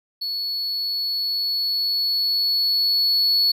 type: tone with level ramp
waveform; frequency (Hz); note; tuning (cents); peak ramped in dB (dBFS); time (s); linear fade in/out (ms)
triangle; 4402; C#8; -13; -23 to -14; 0.21-3.52; 10
effects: none